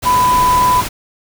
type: tone in noise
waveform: sine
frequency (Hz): 997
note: B5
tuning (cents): +16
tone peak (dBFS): -9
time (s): 0.05-0.82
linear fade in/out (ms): 20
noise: pink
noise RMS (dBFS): -21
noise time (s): 0.02-0.89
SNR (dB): +9
effects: none